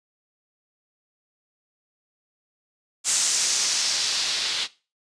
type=noise with low-pass filter sweep; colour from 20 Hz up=blue; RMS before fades=-24 dBFS; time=3.04-4.68 s; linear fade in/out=50 ms; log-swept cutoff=7500 to 3800 Hz; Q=2; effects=noise-tail reverb RT60 0.3 s tail -18 dB re dry + resampled to 22050 Hz